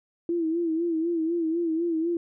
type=tone with vibrato; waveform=sine; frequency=331.4 Hz; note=E4; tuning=9 cents sharp; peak=-23 dBFS; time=0.29-2.17 s; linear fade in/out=2 ms; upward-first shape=sine; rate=4 Hz; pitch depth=76 cents each way; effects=none